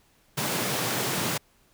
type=high-pass noise; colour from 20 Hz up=pink; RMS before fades=-28 dBFS; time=0.37-1.38 s; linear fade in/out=10 ms; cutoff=110 Hz; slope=48 dB/octave; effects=pink hiss -63 dBFS RMS until 1.73 s